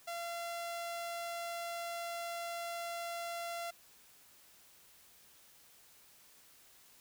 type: tone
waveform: sawtooth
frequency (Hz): 684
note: F5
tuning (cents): -36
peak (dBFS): -35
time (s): 0.07-3.71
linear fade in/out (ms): 10
effects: white hiss -62 dBFS RMS until 7 s